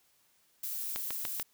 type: noise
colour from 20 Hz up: violet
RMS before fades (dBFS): -37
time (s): 0.63-1.43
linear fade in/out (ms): 5
type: click train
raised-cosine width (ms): 0.2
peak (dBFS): -18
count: 4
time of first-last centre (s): 0.96-1.398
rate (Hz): 6.85
effects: white hiss -69 dBFS RMS until 1.53 s